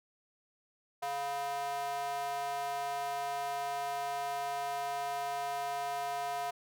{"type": "tone with high-pass filter", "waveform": "square", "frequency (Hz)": 140.7, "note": "C#3", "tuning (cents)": 26, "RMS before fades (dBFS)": -36, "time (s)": [1.02, 6.51], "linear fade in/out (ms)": 10, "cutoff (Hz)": 760, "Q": 4.7, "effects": []}